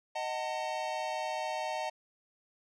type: chord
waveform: square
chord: D# diminished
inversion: none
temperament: just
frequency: 622.3 / 746.7 / 896 Hz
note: D#5 / F#5 / A5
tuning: 0 / +16 / +31 cents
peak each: -38 / -39 / -38 dBFS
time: 0.15-1.9 s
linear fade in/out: 10 ms
effects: low-pass 6000 Hz 12 dB/octave